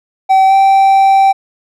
triangle tone with pitch glide, 767 to 778.6 Hz, G5 to G5, -38 to -12 cents, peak -3 dBFS, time 0.29-1.33 s, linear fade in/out 20 ms, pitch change +26 cents, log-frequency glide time 0.47-0.53 s, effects none

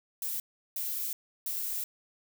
violet noise bursts at uneven times, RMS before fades -34 dBFS, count 3, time 0.22-0.4 / 0.76-1.13 / 1.46-1.84 s, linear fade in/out 2 ms, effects none

